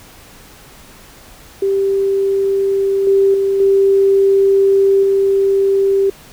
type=tone with level steps; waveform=sine; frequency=392 Hz; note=G4; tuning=in tune; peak=-12 / -8 / -12 / -8 / -10 dBFS; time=1.62-6.1 s; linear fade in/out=5 ms; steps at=3.07 / 3.34 / 3.6 / 5.03 s; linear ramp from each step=2 ms; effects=pink hiss -41 dBFS RMS until 6.32 s